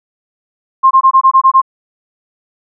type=tone bursts; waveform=sine; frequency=1061 Hz; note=C6; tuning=24 cents sharp; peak=-3 dBFS; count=8; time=0.83-1.617 s; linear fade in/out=20 ms; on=80 ms; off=21 ms; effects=none